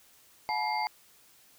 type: tone cluster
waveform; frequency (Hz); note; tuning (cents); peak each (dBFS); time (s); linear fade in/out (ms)
sine; 722 / 860 / 965 / 2116 / 4639; F#5 / A5 / B5 / C7 / D8; -43 / -40 / -40 / +19 / -22; -37 / -30 / -38 / -35 / -39; 0.49-0.87; 0
effects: white hiss -60 dBFS RMS until 1.58 s